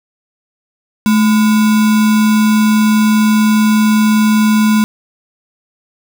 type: tone with sample-and-hold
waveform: sine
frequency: 215.4 Hz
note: A3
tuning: 37 cents flat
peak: -7 dBFS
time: 1.06-4.84 s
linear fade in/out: 0 ms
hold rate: 1225 Hz
effects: none